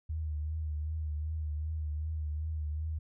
sine tone with vibrato, 77.1 Hz, D#2, 15 cents flat, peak -32 dBFS, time 0.09-2.99 s, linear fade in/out 10 ms, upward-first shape triangle, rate 2.6 Hz, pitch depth 59 cents each way, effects none

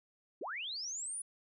sine linear sweep, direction up, 263.8 to 9956 Hz, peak -38 dBFS, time 0.41-1.22 s, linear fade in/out 5 ms, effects none

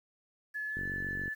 sine tone with pitch glide, 1713 to 1740.9 Hz, A6 to A6, -47 to -19 cents, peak -34 dBFS, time 0.54-1.35 s, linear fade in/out 20 ms, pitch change +28 cents, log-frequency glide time 0.67-0.8 s
click train, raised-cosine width 3 ms, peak -29 dBFS, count 25, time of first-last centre 0.77-1.28 s, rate 47.1 Hz
effects 10-bit

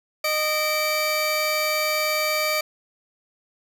25% pulse tone pair together, 615.1 / 2319 Hz, D#5 / D7, -20 / -22 cents, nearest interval octave + major seventh, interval 2298 cents, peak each -20 dBFS, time 0.24-2.61 s, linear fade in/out 5 ms, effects none

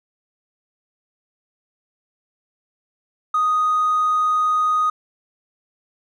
sine tone with hard clipping, 1244.5 Hz, D#6, in tune, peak -16 dBFS, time 3.34-4.9 s, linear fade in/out 5 ms, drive 1 dB, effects none

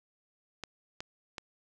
clicks, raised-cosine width 0.2 ms, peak -21 dBFS, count 3, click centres 0.637 / 1.005 / 1.382 s, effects none

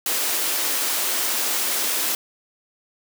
white high-pass noise, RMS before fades -23 dBFS, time 0.06-2.15 s, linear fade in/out 2 ms, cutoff 250 Hz, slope 24 dB/octave, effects none

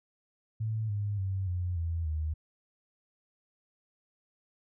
sine tone with pitch steps, 110 / 102.63 / 95.76 / 89.35 / 83.36 / 77.78 Hz, A2 / G#2 / G2 / F2 / E2 / D#2, 0 / -20 / -40 / +40 / +20 / 0 cents, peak -29 dBFS, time 0.6-2.34 s, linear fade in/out 10 ms, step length 290 ms, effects none

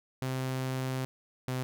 sawtooth tone pair in turn, 130.4 / 128.38 Hz, C3 / C3, -5 / -32 cents, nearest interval unison, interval 27 cents, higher first, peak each -27 dBFS, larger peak neither, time 0.22-1.05 / 1.48-1.63 s, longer first, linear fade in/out 0 ms, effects none

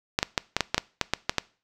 clicks, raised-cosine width 0.2 ms, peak -4 dBFS, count 11, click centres 0.189 / 0.229 / 0.378 / 0.566 / 0.607 / 0.745 / 0.78 / 1.013 / 1.136 / 1.295 / 1.383 s, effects noise-tail reverb RT60 0.4 s tail -22 dB re dry

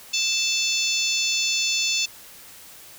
harmonic tone, 880 Hz, A5, in tune, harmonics 3 / 4 / 5 / 6 / 7 / 8, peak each -26 / -27 / -28 / -29 / -29 / -30 dBFS, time 0.13-2.06 s, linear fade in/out 10 ms, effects white hiss -45 dBFS RMS until 2.98 s

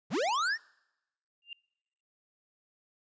square linear sweep, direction up, 107.6 to 1896 Hz, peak -28 dBFS, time 0.1-0.58 s, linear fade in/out 50 ms
sine tone with exponential growth, 2794 Hz, F7, in tune, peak -36 dBFS, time 1.42-1.53 s, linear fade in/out 2 ms, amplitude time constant 23 ms
effects noise-tail reverb RT60 0.9 s tail -26 dB re dry + resampled to 16000 Hz

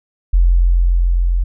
sine tone with level ramp, 43.65 Hz, F1, in tune, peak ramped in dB -7 to -12 dBFS, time 0.33-1.44 s, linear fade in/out 10 ms, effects none

